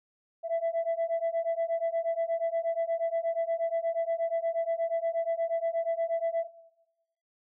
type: beating tone pair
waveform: sine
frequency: 661 / 669.4 Hz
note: E5 / E5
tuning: +5 / +26 cents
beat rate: 8.4 Hz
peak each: -27 / -28 dBFS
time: 0.43-6.48 s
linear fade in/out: 50 ms
effects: noise-tail reverb RT60 1.0 s tail -19 dB re dry + tanh soft clip ceiling -23 dBFS